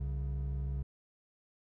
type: tone pair together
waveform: triangle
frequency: 65.34 / 138.59 Hz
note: C2 / C#3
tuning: -2 / 0 cents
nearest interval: octave + minor second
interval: 1302 cents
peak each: -32 / -37 dBFS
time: 0-0.83 s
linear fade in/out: 10 ms
effects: none